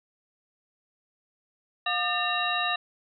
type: tone cluster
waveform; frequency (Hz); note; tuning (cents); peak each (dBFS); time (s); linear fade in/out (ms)
sine; 714 / 1208 / 1796 / 2761 / 3830; F5 / D6 / A6 / F7 / A#7; +38 / +48 / +35 / -20 / +46; -31; 1.86-2.76; 5
effects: none